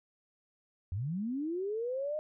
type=linear sweep; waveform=sine; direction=up; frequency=82.41 to 622.3 Hz; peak=-32 dBFS; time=0.92-2.19 s; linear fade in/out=0 ms; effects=none